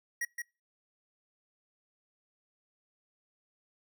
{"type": "tone with echo", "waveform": "square", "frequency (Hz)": 1902, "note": "A#6", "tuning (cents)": 34, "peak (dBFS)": -32, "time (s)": [0.21, 0.25], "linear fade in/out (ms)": 5, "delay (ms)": 170, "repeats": 1, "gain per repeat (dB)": -4, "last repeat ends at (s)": 0.42, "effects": ["noise-tail reverb RT60 0.3 s tail -26 dB re dry"]}